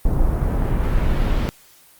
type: noise with low-pass filter sweep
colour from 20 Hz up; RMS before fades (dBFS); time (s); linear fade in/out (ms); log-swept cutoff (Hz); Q
brown; -18; 0.05-1.49; 0; 900 to 4500; 0.86
effects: white hiss -50 dBFS RMS until 1.99 s + Opus 32 kbps